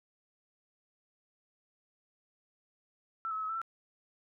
sine tone with pitch steps, 1332 / 1287 / 1294 / 1279 / 1325 / 1342 Hz, E6 / E6 / E6 / D#6 / E6 / E6, +18 / -42 / -32 / +47 / +9 / +31 cents, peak -33 dBFS, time 3.25-3.616 s, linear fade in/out 0 ms, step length 61 ms, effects none

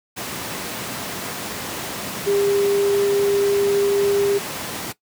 sine tone in noise, 401.7 Hz, G4, 42 cents sharp, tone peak -16 dBFS, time 2.26-4.39 s, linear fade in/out 20 ms, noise pink, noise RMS -28 dBFS, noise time 0.16-4.93 s, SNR +9 dB, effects noise-tail reverb RT60 0.1 s tail -17 dB re dry + high-pass 150 Hz 12 dB/octave

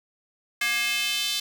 square tone with high-pass filter sweep, 236.5 Hz, A#3, 25 cents sharp, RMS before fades -26 dBFS, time 0.61-1.4 s, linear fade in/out 5 ms, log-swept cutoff 2000 to 3600 Hz, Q 2.7, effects 8-bit

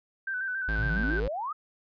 sine tone with vibrato, 1533 Hz, G6, 39 cents flat, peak -29 dBFS, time 0.27-1.2 s, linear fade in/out 5 ms, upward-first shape square, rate 7.2 Hz, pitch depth 40 cents each way
square tone, 53.7 Hz, A1, 41 cents flat, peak -29 dBFS, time 0.68-1.28 s, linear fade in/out 5 ms
sine exponential sweep, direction up, 99.3 to 1309 Hz, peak -30 dBFS, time 0.78-1.53 s, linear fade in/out 10 ms
effects resampled to 11025 Hz

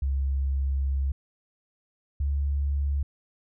sine tone pair in turn, 68 / 70.64 Hz, C#2 / C#2, -33 / +33 cents, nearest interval minor second, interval 66 cents, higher second, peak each -23 dBFS, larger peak neither, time 0.02-1.12 / 2.2-3.03 s, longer first, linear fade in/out 5 ms, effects none

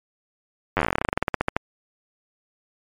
slowing click train, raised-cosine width 0.5 ms, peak -5 dBFS, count 24, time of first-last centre 0.77-1.565 s, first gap 10 ms, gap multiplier 1.1, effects MP3 96 kbps

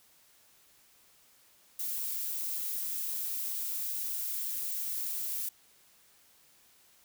violet noise, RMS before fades -35 dBFS, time 1.79-5.49 s, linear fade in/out 5 ms, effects white hiss -63 dBFS RMS until 7.04 s

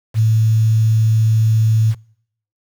sine tone with quantisation, 110.7 Hz, A2, 11 cents sharp, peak -10 dBFS, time 0.14-1.95 s, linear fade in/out 50 ms, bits 6, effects noise-tail reverb RT60 0.7 s tail -26 dB re dry

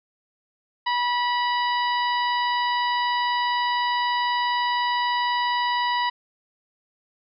harmonic tone with a mistuned harmonic, 973 Hz, B5, 26 cents flat, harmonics 1 / 2 / 3 / 4 / 5, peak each -22 / -28 / -32 / -34 / -36 dBFS, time 0.86-6.1 s, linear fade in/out 10 ms, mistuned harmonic 3, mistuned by +20 cents, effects none

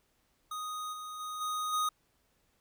square tone with level steps, 1244.5 Hz, D#6, in tune, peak -37 / -41 / -38 / -33 / -29 dBFS, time 0.51-1.89 s, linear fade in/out 5 ms, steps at 0.92 / 1.19 / 1.4 / 1.72 s, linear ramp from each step 20 ms, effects pink hiss -73 dBFS RMS until 2.6 s

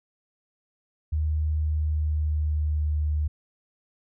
sine tone with pitch glide, 77 to 75.5 Hz, D#2 to D2, -17 to +48 cents, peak -22 dBFS, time 1.12-3.28 s, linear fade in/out 10 ms, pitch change -35 cents, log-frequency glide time 1.55-3.04 s, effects none

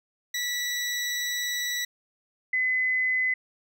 20% pulse / sine tone pair in turn, 1953 / 2025 Hz, B6 / B6, -20 / +43 cents, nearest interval minor second, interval 63 cents, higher second, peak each -22 dBFS, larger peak neither, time 0.34-1.85 / 2.53-3.34 s, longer first, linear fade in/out 5 ms, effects none

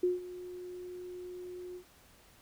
sine tone with ADSR envelope, 360 Hz, F#4, 47 cents flat, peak -24 dBFS, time 0.03-1.84 s, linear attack 6 ms, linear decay 160 ms, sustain -17 dB, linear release 80 ms, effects pink hiss -61 dBFS RMS until 2.41 s

